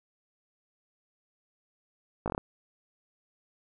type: slowing click train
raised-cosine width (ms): 1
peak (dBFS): -17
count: 6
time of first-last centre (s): 2.26-2.379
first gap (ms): 18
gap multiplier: 1.14
effects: none